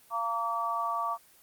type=harmonic tone; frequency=230 Hz; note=A#3; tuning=23 cents flat; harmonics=3 / 4 / 5; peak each=-35 / -34 / -30 dBFS; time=0.1-1.18 s; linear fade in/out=50 ms; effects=white hiss -59 dBFS RMS until 1.42 s + Opus 24 kbps